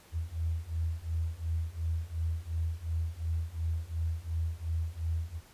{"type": "beating tone pair", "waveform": "sine", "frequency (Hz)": [80.4, 83.2], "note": ["E2", "E2"], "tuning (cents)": [-43, 17], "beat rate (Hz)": 2.8, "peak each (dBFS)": [-34, -33], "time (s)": [0.12, 5.41], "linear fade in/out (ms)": 50, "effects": ["pink hiss -58 dBFS RMS until 5.53 s", "resampled to 32000 Hz"]}